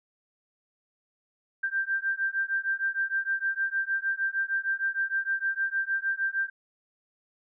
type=beating tone pair; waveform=sine; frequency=1574 / 1580.5 Hz; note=G6 / G6; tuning=+7 / +14 cents; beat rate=6.5 Hz; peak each=-29 dBFS; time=1.63-6.5 s; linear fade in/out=10 ms; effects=none